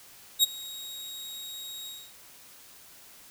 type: tone with ADSR envelope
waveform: sawtooth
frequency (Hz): 3787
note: A#7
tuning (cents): +27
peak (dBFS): -13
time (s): 0.39-2.13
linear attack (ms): 43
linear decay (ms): 19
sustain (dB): -22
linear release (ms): 260
effects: white hiss -52 dBFS RMS until 3.3 s